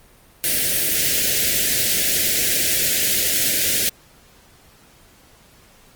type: band-stop noise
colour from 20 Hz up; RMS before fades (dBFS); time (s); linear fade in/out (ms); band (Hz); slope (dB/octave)
white; -19; 0.44-3.89; 0; 650 to 1600; 48
effects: pink hiss -51 dBFS RMS until 5.95 s + Opus 32 kbps